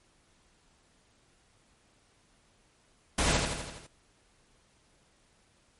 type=noise with echo; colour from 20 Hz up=pink; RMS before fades=-27 dBFS; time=3.18-3.37 s; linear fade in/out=5 ms; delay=83 ms; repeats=6; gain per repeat=-4 dB; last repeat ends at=3.868 s; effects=pink hiss -66 dBFS RMS until 5.79 s + MP3 48 kbps